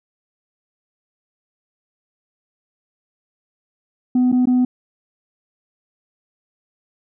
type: tone with dropouts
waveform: sine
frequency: 250.7 Hz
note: B3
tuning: 26 cents sharp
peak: -10 dBFS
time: 4.15-4.65 s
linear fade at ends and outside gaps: 5 ms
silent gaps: 4.318-4.325 / 4.456-4.471 s
effects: tanh soft clip ceiling -11 dBFS